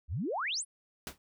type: exponential sweep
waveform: sine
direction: up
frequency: 60.3 to 10700 Hz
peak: -31 dBFS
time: 0.08-0.65 s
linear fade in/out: 50 ms
type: noise with exponential decay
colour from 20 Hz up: pink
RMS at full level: -35 dBFS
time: 1.07-1.18 s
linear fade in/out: 1 ms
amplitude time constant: 23 ms
effects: none